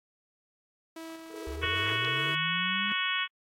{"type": "tone with tremolo", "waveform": "sawtooth", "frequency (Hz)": 325.6, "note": "E4", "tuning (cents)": -21, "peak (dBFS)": -36, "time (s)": [0.96, 2.35], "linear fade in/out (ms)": 5, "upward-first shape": "square", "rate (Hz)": 2.5, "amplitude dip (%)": 35}
{"type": "band-pass noise", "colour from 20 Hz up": "pink", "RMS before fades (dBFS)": -43, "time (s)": [1.29, 2.36], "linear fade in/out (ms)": 50, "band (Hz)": [400, 460], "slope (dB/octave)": 96}
{"type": "linear sweep", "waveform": "sine", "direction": "up", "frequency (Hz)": [65.1, 207.7], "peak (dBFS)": -36, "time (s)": [1.47, 2.92], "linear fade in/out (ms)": 0}
{"type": "harmonic tone", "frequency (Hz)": 370, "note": "F#4", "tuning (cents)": 0, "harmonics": [3, 4, 5, 6, 7, 8, 9], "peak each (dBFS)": [-35, -35, -35, -35, -35, -35, -35], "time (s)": [1.61, 3.28], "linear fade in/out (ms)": 50}
{"effects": ["AAC 48 kbps"]}